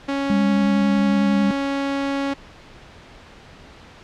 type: tone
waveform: sawtooth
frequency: 277.2 Hz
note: C#4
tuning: in tune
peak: -17 dBFS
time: 0.08-2.34 s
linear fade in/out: 10 ms
type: tone with vibrato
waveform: sine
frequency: 202.1 Hz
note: G#3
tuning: 47 cents flat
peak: -16 dBFS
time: 0.3-1.51 s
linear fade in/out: 0 ms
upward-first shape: triangle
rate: 11 Hz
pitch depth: 42 cents each way
effects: pink hiss -44 dBFS RMS until 4.03 s + low-pass 4000 Hz 12 dB/octave